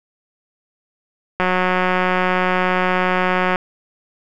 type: click train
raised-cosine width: 0.5 ms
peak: -3 dBFS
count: 396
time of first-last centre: 1.4-3.558 s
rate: 183 Hz
effects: none